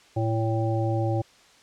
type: harmonic tone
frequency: 112.1 Hz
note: A2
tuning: 33 cents sharp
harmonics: 1 / 3 / 5 / 7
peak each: -24 / -29 / -31 / -32 dBFS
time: 0.16-1.22 s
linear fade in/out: 10 ms
effects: white hiss -55 dBFS RMS until 1.62 s + low-pass 6000 Hz 12 dB/octave